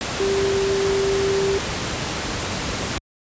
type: tone in noise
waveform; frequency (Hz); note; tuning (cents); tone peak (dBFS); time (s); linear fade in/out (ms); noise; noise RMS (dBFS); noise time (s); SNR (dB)
sine; 392; G4; 0; -18; 0.2-1.58; 0; pink; -25; 0.01-2.98; +4
effects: high-pass 60 Hz 12 dB/octave + resampled to 16000 Hz